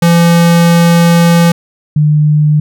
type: tone pair in turn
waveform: square / sine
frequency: 170 / 150.63 Hz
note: F3 / D3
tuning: -46 / +44 cents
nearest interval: major second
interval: 210 cents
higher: first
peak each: -5 dBFS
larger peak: neither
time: 0.02-1.52 / 1.96-2.6 s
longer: first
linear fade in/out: 5 ms
effects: none